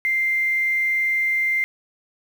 sine tone with quantisation, 2093 Hz, C7, in tune, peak -18 dBFS, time 0.05-1.64 s, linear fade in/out 0 ms, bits 7, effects none

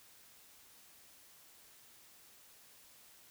silence, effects white hiss -61 dBFS RMS until 3.3 s

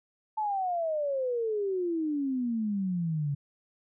sine exponential sweep, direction down, 880 to 139 Hz, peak -27 dBFS, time 0.37-3.35 s, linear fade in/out 10 ms, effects none

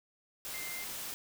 sine tone in noise, 2093 Hz, C7, in tune, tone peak -43 dBFS, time 0.54-0.84 s, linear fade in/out 0 ms, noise white, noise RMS -41 dBFS, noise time 0.45-1.14 s, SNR -5 dB, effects none

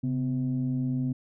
sine tone pair together, 134.55 / 254 Hz, C3 / B3, +49 / +49 cents, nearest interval major seventh, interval 1100 cents, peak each -27 dBFS, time 0.03-1.13 s, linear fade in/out 10 ms, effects tanh soft clip ceiling -20 dBFS

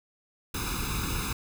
pink noise with comb filter, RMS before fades -31 dBFS, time 0.54-1.33 s, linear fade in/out 5 ms, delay 0.79 ms, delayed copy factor +0.95, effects none

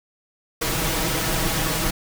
pink noise with comb filter, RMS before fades -23 dBFS, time 0.61-1.91 s, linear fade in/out 10 ms, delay 6.2 ms, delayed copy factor +0.65, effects none

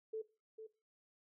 sine tone with echo, 440 Hz, A4, in tune, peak -38 dBFS, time 0.13-0.22 s, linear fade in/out 10 ms, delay 450 ms, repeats 1, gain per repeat -9 dB, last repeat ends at 0.67 s, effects noise-tail reverb RT60 0.3 s tail -18 dB re dry

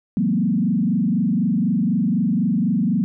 sine tone with frequency modulation, 207.7 Hz, G#3, in tune, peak -16 dBFS, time 0.17-3.04 s, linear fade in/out 0 ms, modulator 24 Hz, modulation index 1.8, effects none

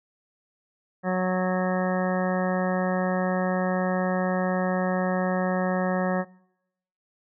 harmonic tone, 184.1 Hz, F#3, 8 cents flat, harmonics 1 / 2 / 3 / 4 / 5 / 6 / 7 / 9 / 10, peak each -25 / -33 / -28 / -31 / -38 / -37 / -38 / -37 / -37 dBFS, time 1.03-6.25 s, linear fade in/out 50 ms, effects noise-tail reverb RT60 0.8 s tail -22 dB re dry

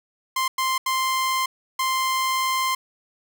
sawtooth tone bursts at uneven times, 1046.5 Hz, C6, in tune, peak -17 dBFS, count 4, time 0.36-0.48 / 0.58-0.78 / 0.86-1.46 / 1.79-2.75 s, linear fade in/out 5 ms, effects none

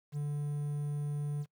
triangle tone with quantisation, 146.3 Hz, D3, 6 cents flat, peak -30 dBFS, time 0.12-1.46 s, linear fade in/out 50 ms, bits 10, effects noise-tail reverb RT60 0.1 s tail -23 dB re dry

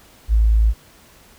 sine tone, 54.7 Hz, A1, 9 cents flat, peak -11 dBFS, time 0.28-0.74 s, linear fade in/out 50 ms, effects pink hiss -49 dBFS RMS until 1.38 s

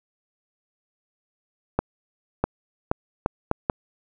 accelerating click train, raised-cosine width 1 ms, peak -6 dBFS, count 6, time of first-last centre 1.79-3.698 s, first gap 650 ms, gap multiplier 0.73, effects none

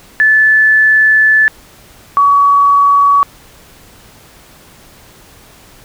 sine tone pair in turn, 1741 / 1131.1 Hz, A6 / C#6, -19 / +35 cents, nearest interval perfect fifth, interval 746 cents, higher first, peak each -5 dBFS, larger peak neither, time 0.2-1.48 / 2.17-3.23 s, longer first, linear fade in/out 0 ms, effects pink hiss -41 dBFS RMS until 5.84 s

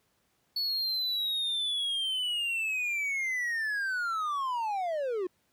triangle linear sweep, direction down, 4435 to 347.3 Hz, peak -27 dBFS, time 0.56-5.27 s, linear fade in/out 5 ms, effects pink hiss -72 dBFS RMS until 5.52 s + high-pass 80 Hz 12 dB/octave

